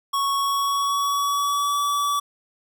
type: tone with pitch glide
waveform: square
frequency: 1108.7 to 1148.5 Hz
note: C#6 to D6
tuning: 0 to -39 cents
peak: -21 dBFS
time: 0.13-2.2 s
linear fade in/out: 10 ms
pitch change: +61 cents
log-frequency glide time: 0.35-1.79 s
effects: none